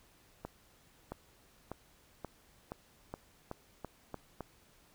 accelerating click train, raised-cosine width 1 ms, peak -26 dBFS, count 10, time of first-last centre 0.45-4.407 s, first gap 670 ms, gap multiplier 0.89, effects pink hiss -65 dBFS RMS until 4.94 s

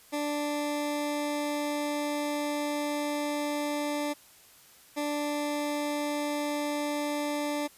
20% pulse tone pair in turn, 293.7 / 293.7 Hz, D4 / D4, 0 / 0 cents, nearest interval unison, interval 0 cents, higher neither, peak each -24 dBFS, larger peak neither, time 0.12-4.14 / 4.96-7.68 s, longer first, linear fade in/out 20 ms, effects white hiss -56 dBFS RMS until 7.77 s + resampled to 32000 Hz

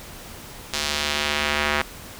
square tone with band-pass filter sweep, 73.8 Hz, D2, 9 cents sharp, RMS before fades -24 dBFS, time 0.73-1.82 s, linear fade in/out 5 ms, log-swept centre 4900 to 1900 Hz, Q 1.1, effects pink hiss -40 dBFS RMS until 2.19 s

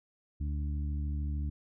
harmonic tone, 73.4 Hz, D2, in tune, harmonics 1 / 2 / 3 / 4, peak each -31 / -41 / -46 / -47 dBFS, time 0.4-1.5 s, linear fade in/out 10 ms, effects none

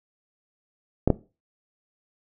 clicks, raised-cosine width 2 ms, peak -4 dBFS, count 2, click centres 1.076 / 1.103 s, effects noise-tail reverb RT60 0.3 s tail -18 dB re dry

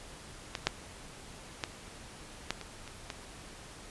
clicks, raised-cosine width 0.2 ms, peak -16 / -8 / -14 / -13 / -25 / -27 / -20 dBFS, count 7, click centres 0.552 / 0.67 / 1.638 / 2.506 / 2.613 / 2.877 / 3.102 s, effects pink hiss -49 dBFS RMS until 3.9 s + resampled to 24000 Hz

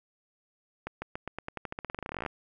accelerating click train, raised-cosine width 0.5 ms, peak -20 dBFS, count 26, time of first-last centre 0.87-2.262 s, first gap 150 ms, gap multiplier 0.9, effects none

